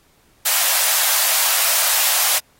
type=high-pass noise; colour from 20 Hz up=white; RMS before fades=-17 dBFS; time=0.45-2.39 s; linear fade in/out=10 ms; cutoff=570 Hz; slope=48 dB/octave; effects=pink hiss -57 dBFS RMS until 2.59 s + AAC 48 kbps